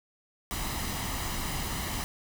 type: noise with comb filter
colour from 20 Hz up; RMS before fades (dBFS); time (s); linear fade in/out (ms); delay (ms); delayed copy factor
pink; -33; 0.51-2.04; 0; 1; +0.5
effects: none